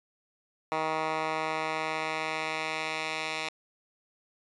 10% pulse tone with band-pass filter sweep, 157.7 Hz, D#3, 24 cents sharp, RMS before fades -32 dBFS, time 0.72-3.49 s, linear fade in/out 0 ms, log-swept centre 1200 to 2900 Hz, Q 1.1, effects resampled to 24000 Hz

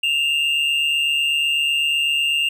triangle tone pair together, 2655 / 2803 Hz, E7 / F7, +12 / +6 cents, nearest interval minor second, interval 94 cents, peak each -23 / -16 dBFS, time 0.03-2.49 s, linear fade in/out 5 ms, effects none

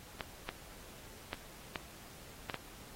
clicks, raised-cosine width 0.3 ms, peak -21 dBFS, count 6, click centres 0.208 / 0.49 / 1.331 / 1.758 / 2.498 / 2.543 s, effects pink hiss -54 dBFS RMS until 2.95 s + AAC 48 kbps

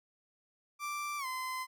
30% pulse tone with pitch glide, 1174.7 to 1028.6 Hz, D6 to C6, 0 to -30 cents, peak -33 dBFS, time 0.79-1.67 s, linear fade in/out 50 ms, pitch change -230 cents, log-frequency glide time 1.18-1.26 s, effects none

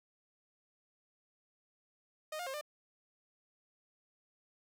sawtooth tone with pitch steps, 618 / 710 / 534 / 598 Hz, D#5 / F5 / C5 / D5, -12 / +28 / +35 / +31 cents, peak -35 dBFS, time 2.32-2.612 s, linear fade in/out 5 ms, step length 73 ms, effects none

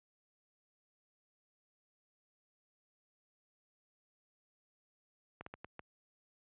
slowing click train, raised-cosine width 0.5 ms, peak -30 dBFS, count 5, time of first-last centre 5.41-5.794 s, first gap 54 ms, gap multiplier 1.4, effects high-pass 60 Hz 12 dB/octave + resampled to 8000 Hz

